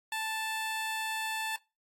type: tone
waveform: 15% pulse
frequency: 880 Hz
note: A5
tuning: in tune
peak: -26 dBFS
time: 0.12-1.56 s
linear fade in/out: 2 ms
effects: noise-tail reverb RT60 0.3 s tail -25 dB re dry + AAC 48 kbps